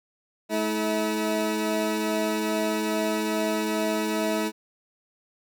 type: tone pair together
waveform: 20% pulse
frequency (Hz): 215.8 / 322.5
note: A3 / E4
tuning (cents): -33 / -38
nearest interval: perfect fifth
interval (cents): 695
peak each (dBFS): -22 / -22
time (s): 0.49-4.52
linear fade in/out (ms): 50
effects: none